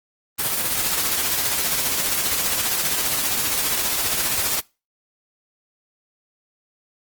white noise with tremolo, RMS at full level -20 dBFS, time 0.38-4.61 s, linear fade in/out 20 ms, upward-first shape triangle, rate 15 Hz, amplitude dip 45%, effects noise-tail reverb RT60 0.3 s tail -25 dB re dry + Opus 24 kbps

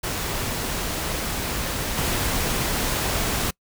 pink noise with level steps, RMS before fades -27 / -24 dBFS, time 0.03-3.51 s, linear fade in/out 10 ms, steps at 1.96 s, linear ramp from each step 20 ms, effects noise-tail reverb RT60 0.1 s tail -26 dB re dry

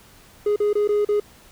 triangle tone with dropouts, 415.3 Hz, G#4, in tune, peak -14 dBFS, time 0.46-1.2 s, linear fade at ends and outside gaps 5 ms, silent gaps 0.561-0.601 / 0.731-0.753 / 0.876-0.889 / 1.049-1.088 s, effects tanh soft clip ceiling -11 dBFS + pink hiss -50 dBFS RMS until 1.51 s

